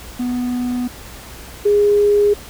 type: tone pair in turn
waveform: triangle / sine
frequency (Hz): 246.9 / 411.5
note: B3 / G#4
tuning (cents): 0 / -16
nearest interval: major sixth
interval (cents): 884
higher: second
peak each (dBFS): -16 / -10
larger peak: second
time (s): 0.19-0.88 / 1.65-2.34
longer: neither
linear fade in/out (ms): 10
effects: added 58 Hz sine -39 dBFS peak until 2.49 s + pink hiss -37 dBFS RMS until 2.49 s